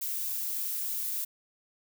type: noise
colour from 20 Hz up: violet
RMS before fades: -33 dBFS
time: 0.01-1.25 s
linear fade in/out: 10 ms
effects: none